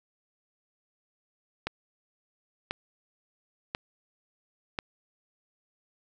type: click train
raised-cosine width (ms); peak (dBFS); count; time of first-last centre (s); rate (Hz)
0.3; -14; 4; 1.67-4.789; 0.962
effects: none